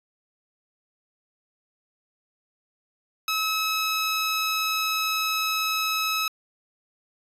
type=tone; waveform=15% pulse; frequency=1289 Hz; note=E6; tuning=39 cents flat; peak=-17 dBFS; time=3.28-6.28 s; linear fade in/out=2 ms; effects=resampled to 32000 Hz